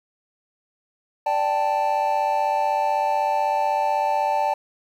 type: chord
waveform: triangle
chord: D suspended fourth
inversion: none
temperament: equal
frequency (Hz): 587.3 / 784 / 880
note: D5 / G5 / A5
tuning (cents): 0 / 0 / 0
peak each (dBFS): -24 / -22 / -20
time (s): 1.26-4.54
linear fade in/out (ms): 5
effects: 9-bit